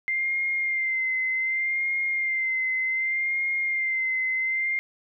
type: tone with vibrato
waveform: sine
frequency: 2093 Hz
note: C7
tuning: in tune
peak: -23 dBFS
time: 0.08-4.79 s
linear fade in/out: 0 ms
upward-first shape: sine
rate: 0.66 Hz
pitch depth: 34 cents each way
effects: none

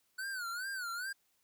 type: tone with vibrato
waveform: square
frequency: 1480 Hz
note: F#6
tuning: in tune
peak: -38 dBFS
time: 0.18-1.13 s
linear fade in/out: 10 ms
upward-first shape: sine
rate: 2.4 Hz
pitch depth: 140 cents each way
effects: white hiss -75 dBFS RMS until 1.43 s

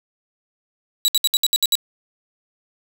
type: tone bursts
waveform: sawtooth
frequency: 3906 Hz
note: B7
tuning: 20 cents flat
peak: -11 dBFS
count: 8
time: 1.05-1.753 s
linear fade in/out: 0 ms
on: 31 ms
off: 65 ms
effects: 7-bit

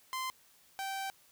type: tone pair in turn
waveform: sawtooth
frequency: 1038 / 777.6 Hz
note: C6 / G5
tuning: -14 / -14 cents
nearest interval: perfect fourth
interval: 500 cents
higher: first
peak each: -31 / -32 dBFS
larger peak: first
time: 0.13-0.3 / 0.79-1.1 s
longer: second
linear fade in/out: 0 ms
effects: white hiss -64 dBFS RMS until 1.31 s

